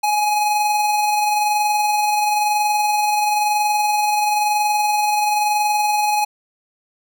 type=tone with amplitude modulation; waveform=square; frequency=839 Hz; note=G#5; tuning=17 cents sharp; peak=-15 dBFS; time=0.03-6.25 s; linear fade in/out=10 ms; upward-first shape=sine; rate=21 Hz; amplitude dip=30%; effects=none